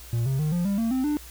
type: tone with pitch steps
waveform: triangle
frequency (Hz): 117.2 / 133.85 / 152.87 / 174.59 / 199.4 / 227.7 / 260.1 / 297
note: A#2 / C3 / D#3 / F3 / G3 / A#3 / C4 / D4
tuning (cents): +10 / +40 / -30 / 0 / +30 / -40 / -10 / +20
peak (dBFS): -20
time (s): 0.13-1.17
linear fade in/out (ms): 0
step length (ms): 130
effects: added 60 Hz sine -44 dBFS peak until 1.3 s + white hiss -46 dBFS RMS until 1.3 s